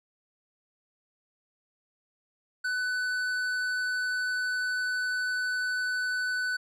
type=tone with tanh clipping; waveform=sine; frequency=1498 Hz; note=F#6; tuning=21 cents sharp; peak=-29 dBFS; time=2.64-6.57 s; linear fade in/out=10 ms; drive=11 dB; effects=none